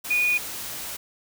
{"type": "tone in noise", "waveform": "sine", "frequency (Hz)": 2458, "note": "D#7", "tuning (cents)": -22, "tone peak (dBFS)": -19, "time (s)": [0.1, 0.38], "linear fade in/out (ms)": 10, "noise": "white", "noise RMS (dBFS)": -34, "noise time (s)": [0.04, 0.97], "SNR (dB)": 12, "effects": []}